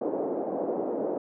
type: band-pass noise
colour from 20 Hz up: pink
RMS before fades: -30 dBFS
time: 0.01-1.18 s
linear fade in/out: 5 ms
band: 300 to 640 Hz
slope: 24 dB/octave
effects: none